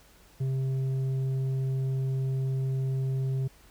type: tone with tanh clipping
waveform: triangle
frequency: 132.8 Hz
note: C3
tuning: 26 cents sharp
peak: -27 dBFS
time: 0.4-3.48 s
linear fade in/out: 10 ms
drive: 10 dB
effects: added 50 Hz sine -59 dBFS peak until 3.7 s + pink hiss -58 dBFS RMS until 3.7 s